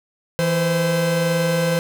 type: tone pair together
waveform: 45% pulse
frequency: 164.7 / 515.8 Hz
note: E3 / C5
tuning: -1 / -25 cents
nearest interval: octave + minor sixth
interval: 1976 cents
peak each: -20 / -20 dBFS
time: 0.39-1.79 s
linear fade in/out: 0 ms
effects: none